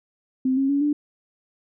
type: tone with pitch steps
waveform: sine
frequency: 260 / 270.9 / 282.2 / 294 Hz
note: C4 / C#4 / C#4 / D4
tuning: -11 / -40 / +31 / +2 cents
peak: -18 dBFS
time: 0.45-0.93 s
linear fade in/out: 5 ms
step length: 120 ms
effects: none